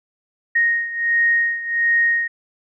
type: beating tone pair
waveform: sine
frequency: 1864.7 / 1866.1 Hz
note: A#6 / A#6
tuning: 0 / +1 cents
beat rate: 1.4 Hz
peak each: -17 / -21 dBFS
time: 0.55-2.28 s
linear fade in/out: 10 ms
effects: none